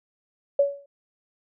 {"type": "tone with exponential decay", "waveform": "sine", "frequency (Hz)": 564, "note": "C#5", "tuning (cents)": 30, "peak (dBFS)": -13, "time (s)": [0.59, 0.86], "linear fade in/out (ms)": 5, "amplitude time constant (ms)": 57, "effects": []}